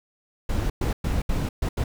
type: noise bursts at uneven times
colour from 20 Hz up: brown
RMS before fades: -24 dBFS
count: 6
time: 0.49-0.7 / 0.81-0.93 / 1.04-1.22 / 1.29-1.49 / 1.62-1.69 / 1.77-1.84 s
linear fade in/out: 5 ms
effects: none